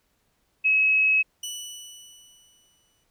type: tone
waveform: sine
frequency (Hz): 2566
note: E7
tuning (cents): -47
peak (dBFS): -17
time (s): 0.64-1.23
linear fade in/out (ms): 20
type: tone with exponential decay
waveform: 20% pulse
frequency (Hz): 2961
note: F#7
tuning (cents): +1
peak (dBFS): -25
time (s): 1.43-3.04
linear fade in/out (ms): 5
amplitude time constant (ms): 350
effects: pink hiss -70 dBFS RMS until 3.1 s